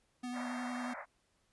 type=tone with vibrato; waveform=square; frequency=246.9 Hz; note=B3; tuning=in tune; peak=-39 dBFS; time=0.23-0.94 s; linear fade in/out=10 ms; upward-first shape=triangle; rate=11 Hz; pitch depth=19 cents each way
type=band-pass noise; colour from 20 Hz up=pink; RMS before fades=-45 dBFS; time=0.32-1.06 s; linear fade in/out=50 ms; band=560 to 2200 Hz; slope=96 dB/octave
effects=pink hiss -75 dBFS RMS until 1.52 s + resampled to 24000 Hz